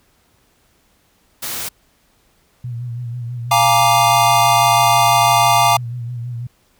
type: noise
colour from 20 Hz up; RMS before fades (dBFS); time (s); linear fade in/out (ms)
white; -25; 1.42-1.69; 10
type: tone with vibrato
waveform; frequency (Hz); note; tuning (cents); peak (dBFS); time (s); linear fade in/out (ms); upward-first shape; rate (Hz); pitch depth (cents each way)
sine; 120.3; B2; -45; -23; 2.64-6.47; 5; sine; 6.1; 53
type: chord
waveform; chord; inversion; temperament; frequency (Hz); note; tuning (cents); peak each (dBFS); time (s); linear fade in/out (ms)
square; Bb dominant seventh; second; equal; 698.5 / 830.6 / 932.3 / 1174.7; F5 / Ab5 / Bb5 / D6; 0 / 0 / 0 / 0; -17; 3.51-5.77; 5
effects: pink hiss -58 dBFS RMS until 6.79 s